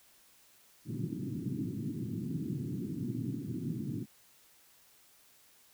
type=band-pass noise; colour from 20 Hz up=pink; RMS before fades=-37 dBFS; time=0.85-4.06 s; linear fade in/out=50 ms; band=110 to 330 Hz; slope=48 dB/octave; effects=white hiss -63 dBFS RMS until 5.73 s